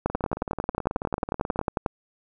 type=two click trains; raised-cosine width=1 ms; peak=-16 / -9 dBFS; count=29 / 21; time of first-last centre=0.1-1.614 / 0.06-1.862 s; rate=18.5 / 11.1 Hz; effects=none